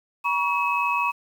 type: tone cluster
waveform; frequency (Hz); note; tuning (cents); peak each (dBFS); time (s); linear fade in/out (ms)
sine; 959 / 1123 / 2572; A#5 / C#6 / E7; +49 / +22 / -43; -25; 0.24-1.12; 20
effects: 8-bit